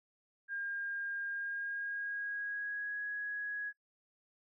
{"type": "tone with pitch glide", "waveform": "sine", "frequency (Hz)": [1611, 1667.8], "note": ["G6", "G#6"], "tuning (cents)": [47, 7], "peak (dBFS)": -36, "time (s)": [0.48, 3.73], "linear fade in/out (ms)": 50, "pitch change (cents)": 60, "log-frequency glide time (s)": [1.29, 3.02], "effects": ["noise-tail reverb RT60 0.1 s tail -24 dB re dry"]}